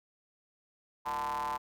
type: ring-modulated tone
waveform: square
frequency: 69.3 Hz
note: C#2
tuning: in tune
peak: -30 dBFS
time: 1.05-1.58 s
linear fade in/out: 20 ms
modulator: 951 Hz
effects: none